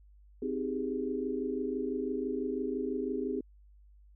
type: chord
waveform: sine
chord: Ab major seventh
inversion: first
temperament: just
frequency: 259.6 / 311.5 / 389.3 / 415.3 Hz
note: C4 / Eb4 / G4 / Ab4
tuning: -13 / +2 / -12 / 0 cents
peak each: -35 / -39 / -37 / -36 dBFS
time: 0.42-3.41 s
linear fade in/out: 5 ms
effects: added 50 Hz sine -55 dBFS peak until 4.15 s